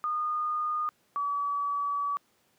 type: tone pair in turn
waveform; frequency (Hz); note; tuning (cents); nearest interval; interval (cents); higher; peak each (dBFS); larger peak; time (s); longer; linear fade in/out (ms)
sine; 1224 / 1143.7; D#6 / D6; -29 / -46; minor second; 117; first; -27; neither; 0.04-0.89 / 1.16-2.17; second; 0
effects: pink hiss -68 dBFS RMS until 2.58 s + high-pass 150 Hz 12 dB/octave